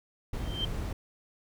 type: noise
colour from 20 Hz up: brown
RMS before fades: -34 dBFS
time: 0.33-0.93 s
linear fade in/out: 5 ms
type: tone with exponential growth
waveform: sine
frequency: 3137 Hz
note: G7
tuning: 1 cent sharp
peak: -27 dBFS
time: 0.35-0.65 s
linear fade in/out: 5 ms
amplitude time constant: 64 ms
effects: none